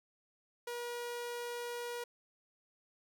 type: tone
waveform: sawtooth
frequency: 479.8 Hz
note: A#4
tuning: 50 cents sharp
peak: -35 dBFS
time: 0.67-2.04 s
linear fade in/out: 5 ms
effects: none